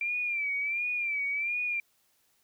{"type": "tone with vibrato", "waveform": "sine", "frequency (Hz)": 2352, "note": "D7", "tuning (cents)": 2, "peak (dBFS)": -28, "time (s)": [0.01, 1.8], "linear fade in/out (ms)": 2, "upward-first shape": "sine", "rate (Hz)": 1.4, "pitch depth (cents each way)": 80, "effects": ["white hiss -70 dBFS RMS until 2.43 s"]}